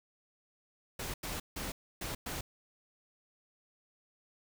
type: noise bursts at uneven times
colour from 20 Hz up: pink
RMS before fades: -39 dBFS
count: 5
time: 0.99-1.14 / 1.23-1.4 / 1.56-1.72 / 2.01-2.15 / 2.26-2.41 s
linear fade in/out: 5 ms
effects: none